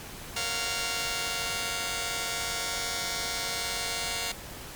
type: chord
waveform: 5% pulse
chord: Gb major seventh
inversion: first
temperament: just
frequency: 462.5 / 555 / 693.7 / 740 Hz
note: Bb4 / Db5 / F5 / Gb5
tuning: -14 / +2 / -12 / 0 cents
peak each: -25 / -27 / -22 / -26 dBFS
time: 0.36-4.32 s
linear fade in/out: 5 ms
effects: pink hiss -42 dBFS RMS until 4.75 s + MP3 96 kbps